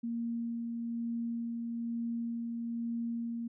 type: tone with tremolo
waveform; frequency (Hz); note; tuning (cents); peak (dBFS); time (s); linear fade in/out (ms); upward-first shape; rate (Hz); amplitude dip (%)
sine; 233.1; A#3; 0; -32; 0.03-3.48; 10; sine; 1.1; 25
effects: none